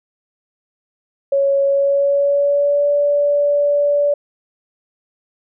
sine tone with pitch glide, 554.4 to 577.9 Hz, C#5 to D5, 0 to -28 cents, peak -12 dBFS, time 1.32-4.14 s, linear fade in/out 5 ms, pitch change +72 cents, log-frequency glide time 1.64-2.89 s, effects none

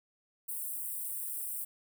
white high-pass noise, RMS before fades -38 dBFS, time 0.48-1.65 s, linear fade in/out 10 ms, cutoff 8200 Hz, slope 96 dB/octave, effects none

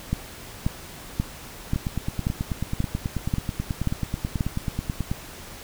two click trains, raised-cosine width 5 ms, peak -13 / -10 dBFS, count 32 / 9, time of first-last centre 1.76-5.115 / 0.13-4.408 s, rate 9.24 / 1.87 Hz, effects pink hiss -41 dBFS RMS until 5.63 s

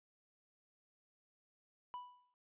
triangle tone with exponential decay, 987.8 Hz, B5, in tune, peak -39 dBFS, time 1.94-2.34 s, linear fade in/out 0 ms, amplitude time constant 85 ms, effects resampled to 8000 Hz

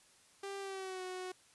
sawtooth tone with pitch glide, 395 to 368.5 Hz, G4 to F#4, +13 to -7 cents, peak -37 dBFS, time 0.43-1.32 s, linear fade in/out 5 ms, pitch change -120 cents, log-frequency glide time 0.59-1.03 s, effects white hiss -65 dBFS RMS until 1.54 s + resampled to 24000 Hz

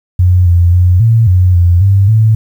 sine tone with pitch steps, 90.3 / 86.8 / 89.8 / 113.7 / 91.2 / 87.5 / 98.2 / 110 Hz, F#2 / F2 / F2 / A#2 / F#2 / F2 / G2 / A2, -42 / -10 / +49 / -43 / -24 / +4 / +4 / 0 cents, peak -4 dBFS, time 0.19-2.35 s, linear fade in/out 5 ms, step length 270 ms, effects 7-bit

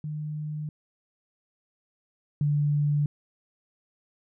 sine tone pair in turn, 151.6 / 146.61 Hz, D#3 / D3, -45 / -3 cents, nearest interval minor second, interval 58 cents, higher first, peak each -30 / -21 dBFS, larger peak second, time 0.04-0.69 / 2.41-3.06 s, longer neither, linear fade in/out 2 ms, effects none

